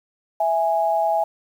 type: tone pair together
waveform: sine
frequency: 659.3 / 828.5 Hz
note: E5 / G#5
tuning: 0 / -4 cents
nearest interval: major third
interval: 396 cents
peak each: -20 dBFS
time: 0.4-1.24 s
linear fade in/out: 5 ms
effects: 8-bit